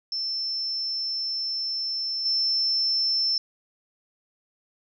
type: tone with level steps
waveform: sine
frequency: 5330 Hz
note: E8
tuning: 18 cents sharp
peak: -26 / -21 dBFS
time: 0.12-3.38 s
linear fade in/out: 2 ms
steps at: 2.25 s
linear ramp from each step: 10 ms
effects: none